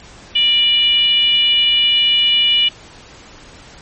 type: tone with frequency modulation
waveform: sine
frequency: 2930 Hz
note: F#7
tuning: 18 cents flat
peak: -10 dBFS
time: 0.35-2.69 s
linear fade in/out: 10 ms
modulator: 559 Hz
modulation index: 0.6
effects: pink hiss -40 dBFS RMS until 3.81 s + MP3 32 kbps